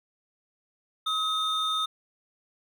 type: tone pair together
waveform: triangle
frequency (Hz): 1272 / 3633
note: D#6 / A#7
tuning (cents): +38 / -45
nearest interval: octave + tritone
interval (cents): 1817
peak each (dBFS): -25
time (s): 1.06-1.86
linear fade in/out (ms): 10
effects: tanh soft clip ceiling -20 dBFS